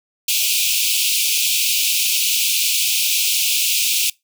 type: high-pass noise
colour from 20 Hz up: pink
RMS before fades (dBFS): -18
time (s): 0.28-4.1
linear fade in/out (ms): 5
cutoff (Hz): 2400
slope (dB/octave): 96
effects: noise-tail reverb RT60 0.2 s tail -24 dB re dry